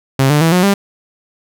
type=tone with pitch steps; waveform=sawtooth; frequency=134.5 / 148.38 / 163.69 / 180.58 / 199.21 Hz; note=C3 / D3 / E3 / F#3 / G3; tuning=+48 / +18 / -12 / -42 / +28 cents; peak=-5 dBFS; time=0.19-0.74 s; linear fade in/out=5 ms; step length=110 ms; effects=none